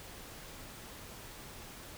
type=silence; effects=pink hiss -49 dBFS RMS until 1.97 s

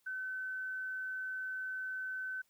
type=tone; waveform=sine; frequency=1522 Hz; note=F#6; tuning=48 cents sharp; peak=-37 dBFS; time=0.06-2.42 s; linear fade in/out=10 ms; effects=white hiss -75 dBFS RMS until 2.49 s

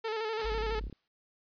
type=tone with vibrato; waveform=sawtooth; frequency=440 Hz; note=A4; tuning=in tune; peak=-28 dBFS; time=0.04-0.8 s; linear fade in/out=10 ms; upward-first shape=square; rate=12 Hz; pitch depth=43 cents each way
type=noise with exponential decay; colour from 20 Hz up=white; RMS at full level=-39 dBFS; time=0.39-1.08 s; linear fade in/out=2 ms; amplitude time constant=150 ms
type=tone; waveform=sine; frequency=50.7 Hz; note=G#1; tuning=41 cents flat; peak=-34 dBFS; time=0.44-0.89 s; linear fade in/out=10 ms
type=click train; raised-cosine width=3 ms; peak=-34 dBFS; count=15; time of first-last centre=0.52-0.927 s; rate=34.4 Hz
effects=resampled to 11025 Hz

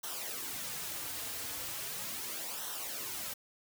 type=noise with flanger; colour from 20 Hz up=white; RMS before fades=-40 dBFS; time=0.03-3.34 s; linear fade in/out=10 ms; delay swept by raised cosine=0.42 to 5.32 ms; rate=0.38 Hz; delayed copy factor=-0.6; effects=none

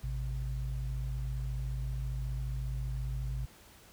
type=tone pair together; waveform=sine; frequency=54.15 / 128.8 Hz; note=A1 / C3; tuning=-27 / -27 cents; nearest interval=octave + minor third; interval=1500 cents; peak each=-34 / -37 dBFS; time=0.03-3.46 s; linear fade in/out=10 ms; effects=pink hiss -57 dBFS RMS until 3.92 s

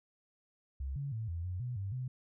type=tone with pitch steps; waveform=sine; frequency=67.4 / 140.3 / 111.4 / 84.3 / 90.7 / 123.5 / 97.9 / 127.5 Hz; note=C#2 / C#3 / A2 / E2 / F#2 / B2 / G2 / C3; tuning=-48 / +21 / +22 / +39 / -34 / 0 / -2 / -44 cents; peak=-35 dBFS; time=0.8-2.08 s; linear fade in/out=5 ms; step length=160 ms; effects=none

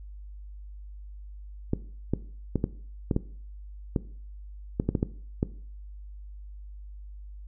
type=clicks; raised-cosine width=3 ms; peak=-11 dBFS; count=12; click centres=1.734 / 2.136 / 2.557 / 2.641 / 3.112 / 3.164 / 3.962 / 4.799 / 4.89 / 4.952 / 5.029 / 5.429 s; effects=noise-tail reverb RT60 0.5 s tail -17 dB re dry + added 50 Hz sine -40 dBFS peak until 7.47 s

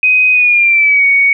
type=tone with pitch glide; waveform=sine; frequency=2509 to 2235 Hz; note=D#7 to C#7; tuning=+14 to +14 cents; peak=-6 dBFS; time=0.03-1.33 s; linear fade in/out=2 ms; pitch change=-200 cents; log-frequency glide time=0.32-1.06 s; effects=none

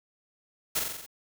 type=noise with echo; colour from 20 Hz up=white; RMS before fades=-27 dBFS; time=0.75-0.8 s; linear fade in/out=10 ms; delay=44 ms; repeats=6; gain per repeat=-3 dB; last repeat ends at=1.064 s; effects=none

